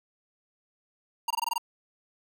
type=tone bursts; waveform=square; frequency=932.3 Hz; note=A#5; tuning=in tune; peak=-26 dBFS; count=7; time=1.28-1.581 s; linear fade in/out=5 ms; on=25 ms; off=21 ms; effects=11-bit